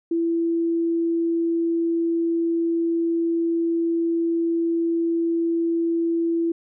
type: tone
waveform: sine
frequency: 334.2 Hz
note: E4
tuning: 24 cents sharp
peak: -19 dBFS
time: 0.11-6.52 s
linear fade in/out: 5 ms
effects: none